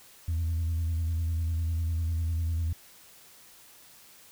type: tone with vibrato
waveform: sine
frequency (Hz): 82.41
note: E2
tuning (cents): 0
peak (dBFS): -24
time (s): 0.28-2.73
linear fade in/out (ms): 5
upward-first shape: square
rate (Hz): 10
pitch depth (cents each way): 36
effects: tanh soft clip ceiling -24 dBFS + white hiss -54 dBFS RMS until 4.31 s